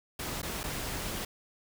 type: noise with dropouts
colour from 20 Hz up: pink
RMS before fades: -36 dBFS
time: 0.19-1.25 s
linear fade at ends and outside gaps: 5 ms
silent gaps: 0.418-0.429 / 0.633-0.638 s
effects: none